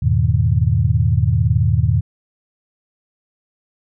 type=chord; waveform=sine; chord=E major seventh; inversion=none; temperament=equal with one note detuned; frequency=82.41 / 103.83 / 121.91 / 155.56 Hz; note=E2 / G#2 / B2 / D#3; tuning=0 / 0 / -22 / 0 cents; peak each=-18 / -17 / -17 / -21 dBFS; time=0.02-2.01 s; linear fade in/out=10 ms; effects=none